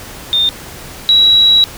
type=tone pair in turn; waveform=sine; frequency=3632 / 3887 Hz; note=A#7 / B7; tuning=-46 / -28 cents; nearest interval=minor second; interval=118 cents; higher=second; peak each=-9 / -5 dBFS; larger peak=second; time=0.33-0.49 / 1.09-1.64 s; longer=second; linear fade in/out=0 ms; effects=pink hiss -31 dBFS RMS until 1.77 s